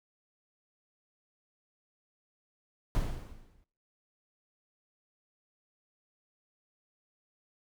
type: noise with exponential decay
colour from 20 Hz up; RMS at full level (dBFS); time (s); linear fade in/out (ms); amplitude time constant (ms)
brown; -27; 2.95-3.64; 0; 150
effects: noise-tail reverb RT60 0.6 s tail -24 dB re dry